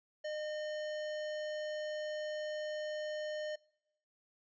sine tone with hard clipping, 609 Hz, D#5, 37 cents flat, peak -39 dBFS, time 0.24-3.56 s, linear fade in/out 10 ms, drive 17 dB, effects noise-tail reverb RT60 0.8 s tail -25 dB re dry + resampled to 16000 Hz

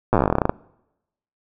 slowing click train, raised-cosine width 1 ms, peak -3 dBFS, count 19, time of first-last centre 0.13-0.495 s, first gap 8 ms, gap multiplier 1.1, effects noise-tail reverb RT60 0.9 s tail -24 dB re dry

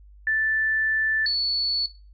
sine tone pair in turn, 1760 / 4435 Hz, A6 / C#8, 0 / 0 cents, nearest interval octave + major third, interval 1600 cents, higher second, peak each -20 / -20 dBFS, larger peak neither, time 0.27-1.26 / 1.26-1.86 s, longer first, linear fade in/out 2 ms, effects noise-tail reverb RT60 0.3 s tail -17 dB re dry + added 50 Hz sine -46 dBFS peak until 2.13 s

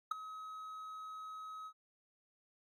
triangle tone with ADSR envelope, 1275 Hz, D#6, 42 cents sharp, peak -27 dBFS, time 0.11-1.73 s, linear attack 6 ms, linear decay 9 ms, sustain -16 dB, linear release 66 ms, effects AAC 48 kbps

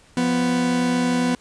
40% pulse tone pair together, 175.43 / 248.1 Hz, F3 / B3, +8 / +8 cents, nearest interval tritone, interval 600 cents, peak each -25 / -18 dBFS, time 0.17-1.35 s, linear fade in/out 2 ms, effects pink hiss -53 dBFS RMS until 1.4 s + resampled to 22050 Hz

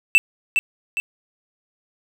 triangle tone with echo, 2660 Hz, E7, 15 cents sharp, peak -7 dBFS, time 0.15-0.18 s, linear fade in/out 0 ms, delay 410 ms, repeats 2, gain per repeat -6 dB, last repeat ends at 1 s, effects none

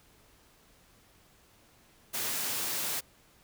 white high-pass noise, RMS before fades -33 dBFS, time 2.13-3.01 s, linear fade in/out 20 ms, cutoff 100 Hz, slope 48 dB/octave, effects pink hiss -62 dBFS RMS until 3.43 s

